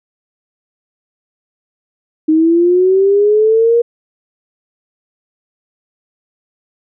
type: linear sweep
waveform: sine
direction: up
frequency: 309.3 to 475.1 Hz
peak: -7 dBFS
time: 2.28-3.82 s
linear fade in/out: 10 ms
effects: none